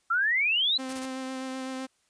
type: exponential sweep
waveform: sine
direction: up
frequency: 1318.5 to 4121 Hz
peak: -22 dBFS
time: 0.1-0.78 s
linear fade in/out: 10 ms
type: tone with vibrato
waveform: sawtooth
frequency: 261.6 Hz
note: C4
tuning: in tune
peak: -29 dBFS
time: 0.78-1.87 s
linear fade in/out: 20 ms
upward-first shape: sine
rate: 7.9 Hz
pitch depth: 14 cents each way
type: noise bursts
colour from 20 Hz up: white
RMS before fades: -40 dBFS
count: 3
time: 0.89-1.056 s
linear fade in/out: 2 ms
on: 40 ms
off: 23 ms
effects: white hiss -70 dBFS RMS until 2.09 s + resampled to 22050 Hz